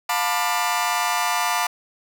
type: chord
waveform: sawtooth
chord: B half-diminished seventh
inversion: second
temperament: just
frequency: 711.2 / 889 / 987.8 / 1185.3 Hz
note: F5 / A5 / B5 / D6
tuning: +31 / +18 / 0 / +16 cents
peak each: -22 dBFS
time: 0.09-1.67 s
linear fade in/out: 5 ms
effects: none